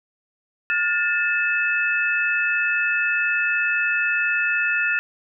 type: tone cluster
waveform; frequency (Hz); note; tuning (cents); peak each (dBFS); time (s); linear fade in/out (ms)
sine; 1425 / 1769 / 2608; F6 / A6 / E7; +34 / +9 / -19; -23; 0.7-4.99; 0
effects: none